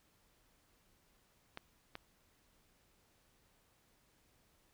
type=clicks; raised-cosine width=0.3 ms; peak=-28 dBFS; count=2; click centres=1.574 / 1.954 s; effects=pink hiss -72 dBFS RMS until 4.73 s